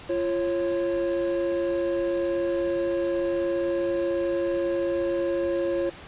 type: tone pair together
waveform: triangle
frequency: 344.6 / 547 Hz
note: F4 / C#5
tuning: -23 / -23 cents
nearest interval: minor sixth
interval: 800 cents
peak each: -24 dBFS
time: 0.09-5.9 s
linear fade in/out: 10 ms
effects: pink hiss -43 dBFS RMS until 6.07 s + resampled to 8000 Hz